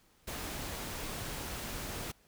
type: noise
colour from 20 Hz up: pink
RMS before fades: -40 dBFS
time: 0.27-2.12 s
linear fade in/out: 10 ms
effects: pink hiss -67 dBFS RMS until 2.27 s